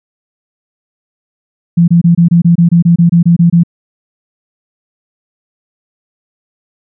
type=tone bursts; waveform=sine; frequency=170.5 Hz; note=F3; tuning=41 cents flat; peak=-3 dBFS; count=14; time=1.77-3.635 s; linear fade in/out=10 ms; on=110 ms; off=25 ms; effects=none